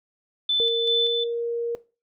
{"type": "tone with tremolo", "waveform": "sine", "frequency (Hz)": 3516, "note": "A7", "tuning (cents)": -2, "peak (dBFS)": -19, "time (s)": [0.49, 1.24], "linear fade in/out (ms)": 5, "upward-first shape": "square", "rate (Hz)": 2.6, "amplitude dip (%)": 40}
{"type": "tone with pitch glide", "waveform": "sine", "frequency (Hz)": [463.2, 469.1], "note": ["A#4", "A#4"], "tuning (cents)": [-11, 11], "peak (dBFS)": -23, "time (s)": [0.6, 1.75], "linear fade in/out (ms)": 0, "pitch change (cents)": 22, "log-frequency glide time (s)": [0.78, 1.12]}
{"effects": ["noise-tail reverb RT60 0.3 s tail -18 dB re dry"]}